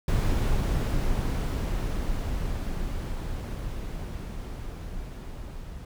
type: noise with level ramp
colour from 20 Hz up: brown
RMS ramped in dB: -23 to -39 dBFS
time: 0.08-5.85 s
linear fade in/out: 2 ms
effects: none